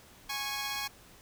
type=tone pair together; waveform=10% pulse; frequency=829.1 / 1100 Hz; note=G#5 / C#6; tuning=-3 / -14 cents; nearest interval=perfect fourth; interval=489 cents; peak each=-28 dBFS; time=0.29-0.88 s; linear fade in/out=10 ms; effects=pink hiss -56 dBFS RMS until 1.21 s